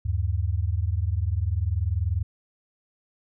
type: tone pair together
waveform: sine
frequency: 77.9 / 98.15 Hz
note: D#2 / G2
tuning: +3 / +3 cents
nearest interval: major third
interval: 400 cents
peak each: -25 dBFS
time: 0.05-2.23 s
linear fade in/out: 10 ms
effects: none